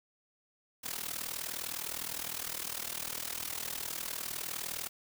white noise with amplitude modulation, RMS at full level -35 dBFS, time 0.83-4.89 s, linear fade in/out 20 ms, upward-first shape sine, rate 39.7 Hz, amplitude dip 85%, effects none

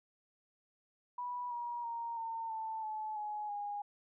sine tone with pitch steps, 980 / 955.4 / 931.4 / 908.1 / 885.3 / 863.1 / 841.4 / 820.3 Hz, B5 / A#5 / A#5 / A#5 / A5 / A5 / G#5 / G#5, -14 / +42 / -2 / -46 / +10 / -34 / +22 / -22 cents, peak -37 dBFS, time 1.18-3.82 s, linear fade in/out 5 ms, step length 330 ms, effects none

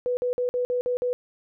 sine tone bursts, 493.9 Hz, B4, in tune, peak -22 dBFS, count 7, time 0.06-1.13 s, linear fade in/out 0 ms, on 110 ms, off 50 ms, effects none

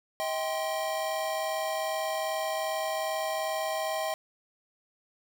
square chord, C minor, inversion first, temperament equal with one note detuned, 636.4 / 784 / 1046.5 Hz, Eb5 / G5 / C6, +39 / 0 / 0 cents, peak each -32 / -35 / -38 dBFS, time 0.2-4.14 s, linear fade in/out 0 ms, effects 9-bit

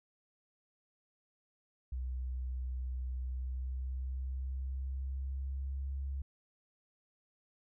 sine tone with pitch glide, 63.3 to 68.24 Hz, B1 to C#2, +43 to -27 cents, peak -35 dBFS, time 1.92-6.22 s, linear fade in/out 5 ms, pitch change +130 cents, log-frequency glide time 3.19-6.01 s, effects none

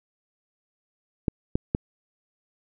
clicks, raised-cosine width 3 ms, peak -9 dBFS, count 3, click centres 1.282 / 1.555 / 1.749 s, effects none

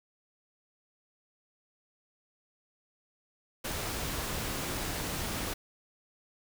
pink noise, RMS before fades -35 dBFS, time 3.64-5.54 s, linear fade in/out 10 ms, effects none

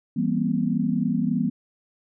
sine chord, C dominant seventh, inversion first, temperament equal with one note detuned, 164.81 / 196 / 238.4 / 261.6 Hz, E3 / G3 / Bb3 / C4, 0 / 0 / +39 / 0 cents, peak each -27 / -26 / -24 / -29 dBFS, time 0.16-1.5 s, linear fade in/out 10 ms, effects none

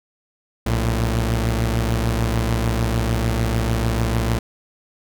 sawtooth tone pair together, 59.75 / 112.8 Hz, A#1 / A2, +43 / +44 cents, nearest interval major seventh, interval 1101 cents, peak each -17 dBFS, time 0.66-4.39 s, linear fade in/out 5 ms, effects none

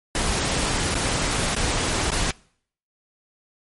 pink noise with dropouts, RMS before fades -23 dBFS, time 0.15-2.31 s, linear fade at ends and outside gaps 2 ms, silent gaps 0.944-0.952 / 1.551-1.563 / 2.105-2.117 s, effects noise-tail reverb RT60 0.6 s tail -24 dB re dry + MP3 48 kbps

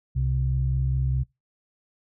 sine tone pair together, 65.41 / 130.29 Hz, C2 / C3, 0 / -7 cents, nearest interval octave, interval 1193 cents, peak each -24 / -23 dBFS, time 0.15-1.24 s, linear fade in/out 20 ms, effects noise-tail reverb RT60 0.2 s tail -23 dB re dry + tanh soft clip ceiling -13 dBFS

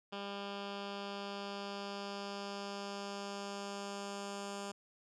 10% pulse tone with low-pass filter sweep, 200 Hz, G3, 35 cents sharp, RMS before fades -43 dBFS, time 0.12-4.72 s, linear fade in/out 10 ms, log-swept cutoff 3700 to 7500 Hz, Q 2, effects none

